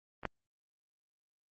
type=clicks; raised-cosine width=0.5 ms; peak=-30 / -17 dBFS; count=2; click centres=0.234 / 0.253 s; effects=Opus 32 kbps